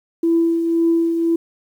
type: tone with tremolo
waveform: sine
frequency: 333.2 Hz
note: E4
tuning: 19 cents sharp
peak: -11 dBFS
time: 0.23-1.36 s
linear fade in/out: 5 ms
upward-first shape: triangle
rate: 1.9 Hz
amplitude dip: 50%
effects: tanh soft clip ceiling -7 dBFS + 8-bit